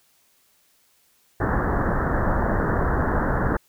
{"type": "low-pass noise", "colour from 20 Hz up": "pink", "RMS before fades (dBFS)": -22, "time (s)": [1.4, 3.57], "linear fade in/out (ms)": 5, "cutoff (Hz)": 1800, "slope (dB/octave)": 96, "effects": ["white hiss -62 dBFS RMS until 3.68 s"]}